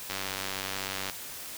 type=click train; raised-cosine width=0.2 ms; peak=-15 dBFS; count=97; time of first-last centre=0.1-1.098 s; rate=96.2 Hz; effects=white hiss -41 dBFS RMS until 1.57 s